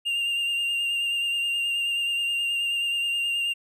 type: tone with vibrato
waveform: triangle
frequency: 2794 Hz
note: F7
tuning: in tune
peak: -22 dBFS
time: 0.05-3.54 s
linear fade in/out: 20 ms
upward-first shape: sine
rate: 9.4 Hz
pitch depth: 21 cents each way
effects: none

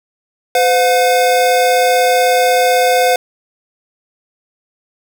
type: tone pair together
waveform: square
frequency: 507.7 / 718 Hz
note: B4 / F5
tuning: +48 / +48 cents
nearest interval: tritone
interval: 600 cents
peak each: -13 dBFS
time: 0.55-3.16 s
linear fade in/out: 2 ms
effects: none

